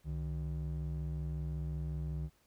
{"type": "ring-modulated tone", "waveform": "triangle", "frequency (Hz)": 110, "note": "A2", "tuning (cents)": 0, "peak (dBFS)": -30, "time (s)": [0.04, 2.3], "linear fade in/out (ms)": 50, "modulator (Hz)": 42.7, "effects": ["pink hiss -71 dBFS RMS until 2.46 s"]}